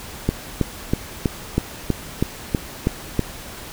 click train, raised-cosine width 3 ms, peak -4 dBFS, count 10, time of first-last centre 0.29-3.193 s, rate 3.1 Hz, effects pink hiss -36 dBFS RMS until 3.72 s

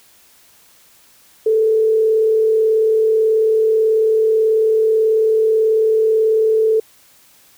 sine tone with frequency modulation, 440 Hz, A4, in tune, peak -11 dBFS, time 1.46-6.8 s, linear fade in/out 5 ms, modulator 38.3 Hz, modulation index 0.25, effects white hiss -50 dBFS RMS until 7.57 s

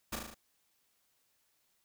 pink noise with echo, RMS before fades -36 dBFS, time 0.12-0.16 s, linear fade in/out 10 ms, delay 37 ms, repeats 5, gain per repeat -3 dB, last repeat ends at 0.345 s, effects white hiss -75 dBFS RMS until 1.84 s

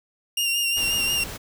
sawtooth tone with vibrato, 2794 Hz, F7, in tune, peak -18 dBFS, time 0.37-1.24 s, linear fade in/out 5 ms, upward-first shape sine, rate 5.6 Hz, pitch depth 30 cents each way
pink noise, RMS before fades -35 dBFS, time 0.76-1.38 s, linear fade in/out 20 ms
effects none

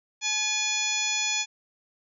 harmonic tone with a mistuned harmonic, 853 Hz, G#5, 46 cents sharp, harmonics 1 / 2 / 3 / 4 / 5 / 6 / 7 / 8, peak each -38 / -40 / -29 / -31 / -37 / -35 / -33 / -31 dBFS, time 0.21-1.46 s, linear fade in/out 50 ms, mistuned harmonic 3, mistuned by -74 cents, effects none

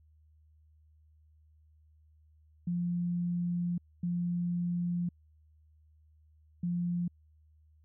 sine tone bursts at uneven times, 174.61 Hz, F3, in tune, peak -29 dBFS, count 3, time 2.67-3.78 / 4.03-5.09 / 6.63-7.08 s, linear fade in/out 5 ms, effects added 77 Hz sine -60 dBFS peak until 7.84 s

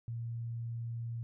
sine tone, 116.54 Hz, A#2, in tune, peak -36 dBFS, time 0.08-1.23 s, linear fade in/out 0 ms, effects none

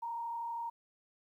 sine tone with frequency modulation, 932.3 Hz, A#5, in tune, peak -36 dBFS, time 0.02-0.7 s, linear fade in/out 10 ms, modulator 32.6 Hz, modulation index 0.46, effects 12-bit

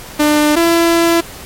sawtooth tone pair in turn, 299 / 336.2 Hz, D4 / E4, +31 / +34 cents, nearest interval major second, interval 203 cents, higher second, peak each -5 dBFS, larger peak neither, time 0.19-0.56 / 0.56-1.21 s, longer second, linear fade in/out 10 ms, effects pink hiss -32 dBFS RMS until 1.45 s + MP3 64 kbps

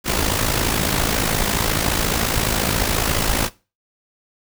pink noise with amplitude modulation, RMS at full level -17 dBFS, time 0.04-3.5 s, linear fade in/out 50 ms, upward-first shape sine, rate 54.4 Hz, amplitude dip 65%, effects noise-tail reverb RT60 0.3 s tail -20 dB re dry

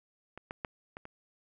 clicks, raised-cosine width 0.5 ms, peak -29 / -23 / -20 / -27 / -30 dBFS, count 5, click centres 0.376 / 0.509 / 0.648 / 0.969 / 1.054 s, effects none

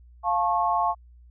sine chord, F augmented, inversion none, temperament just, 698.5 / 873.1 / 1091.3 Hz, F5 / A5 / C#6, 0 / -14 / -27 cents, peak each -25 dBFS, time 0.23-0.95 s, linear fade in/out 50 ms, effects added 60 Hz sine -48 dBFS peak until 1.3 s

